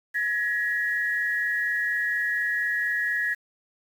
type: tone pair together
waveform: sine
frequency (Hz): 1675.8 / 1900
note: G#6 / A#6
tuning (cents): +15 / +33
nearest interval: major second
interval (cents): 218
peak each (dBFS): -26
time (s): 0.14-3.35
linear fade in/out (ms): 20
effects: 8-bit